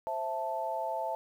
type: chord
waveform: sine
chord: A minor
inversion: first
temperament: just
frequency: 528 / 660 / 880 Hz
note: C5 / E5 / A5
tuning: +16 / +2 / 0 cents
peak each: -39 / -35 / -34 dBFS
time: 0.07-1.15 s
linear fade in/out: 0 ms
effects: 10-bit